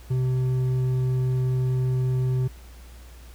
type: tone with hard clipping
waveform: sine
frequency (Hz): 128.2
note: C3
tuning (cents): -35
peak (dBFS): -22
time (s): 0.1-2.48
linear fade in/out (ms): 10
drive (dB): 5
effects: added 60 Hz sine -42 dBFS peak until 3.34 s + pink hiss -52 dBFS RMS until 3.34 s